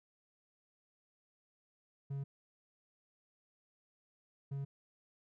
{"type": "tone bursts at uneven times", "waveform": "triangle", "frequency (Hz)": 138.59, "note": "C#3", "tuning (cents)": 0, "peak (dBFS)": -35, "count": 2, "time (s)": [[2.1, 2.24], [4.51, 4.65]], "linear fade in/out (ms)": 10, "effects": []}